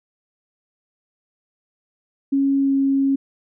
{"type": "tone with pitch glide", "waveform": "sine", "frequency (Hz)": [275.2, 273.1], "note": ["C#4", "C#4"], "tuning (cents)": [-12, -26], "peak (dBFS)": -15, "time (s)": [2.32, 3.16], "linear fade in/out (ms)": 10, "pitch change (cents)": -14, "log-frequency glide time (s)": [2.59, 2.73], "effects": []}